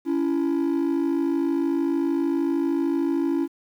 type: tone pair together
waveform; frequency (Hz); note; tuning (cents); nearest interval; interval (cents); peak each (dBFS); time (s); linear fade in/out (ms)
triangle; 281.3 / 334.5; C#4 / E4; +26 / +25; minor third; 299; -20; 0.05-3.48; 50
effects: tanh soft clip ceiling -16 dBFS + 9-bit